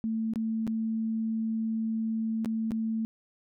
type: tone with dropouts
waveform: sine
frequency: 222.8 Hz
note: A3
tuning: 22 cents sharp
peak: -27 dBFS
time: 0.04-3.05 s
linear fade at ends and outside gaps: 0 ms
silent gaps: 0.336-0.358 / 0.668-0.676 / 2.447-2.458 / 2.708-2.718 s
effects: none